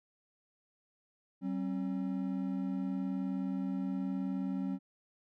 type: tone pair together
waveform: triangle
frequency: 190.4 / 269.5 Hz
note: F#3 / C#4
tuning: +50 / -49 cents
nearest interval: tritone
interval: 601 cents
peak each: -33 / -34 dBFS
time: 1.41-4.79 s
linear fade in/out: 50 ms
effects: none